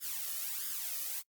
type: noise with flanger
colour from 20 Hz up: blue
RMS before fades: -38 dBFS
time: 0-1.23 s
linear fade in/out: 50 ms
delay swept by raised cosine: 0.58 to 1.68 ms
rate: 1.5 Hz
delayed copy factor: +0.7
effects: noise-tail reverb RT60 0.1 s tail -25 dB re dry + Opus 48 kbps